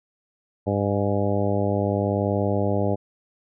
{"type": "harmonic tone with a mistuned harmonic", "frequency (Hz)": 100.7, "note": "G2", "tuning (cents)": 47, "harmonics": [1, 2, 3, 4, 5, 6, 7, 8], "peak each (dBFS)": [-25, -27, -29, -29, -28, -28, -33, -34], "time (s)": [0.66, 2.96], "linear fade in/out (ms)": 20, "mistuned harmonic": 8, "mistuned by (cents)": 60, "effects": []}